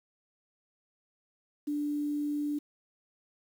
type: tone with quantisation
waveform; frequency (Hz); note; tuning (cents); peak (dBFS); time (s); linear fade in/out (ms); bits
sine; 293.7; D4; 0; -29; 1.67-2.59; 10; 9
effects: none